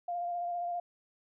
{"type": "tone with vibrato", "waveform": "sine", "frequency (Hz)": 699, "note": "F5", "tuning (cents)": 1, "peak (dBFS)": -32, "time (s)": [0.08, 0.8], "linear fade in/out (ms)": 5, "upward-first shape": "square", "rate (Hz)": 15, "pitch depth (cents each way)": 17, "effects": []}